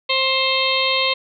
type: harmonic tone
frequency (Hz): 528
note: C5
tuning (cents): +16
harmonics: 1 / 2 / 4 / 5 / 6 / 7 / 8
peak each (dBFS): -24 / -24 / -24 / -24 / -24 / -24 / -24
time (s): 0.09-1.14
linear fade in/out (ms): 10
effects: none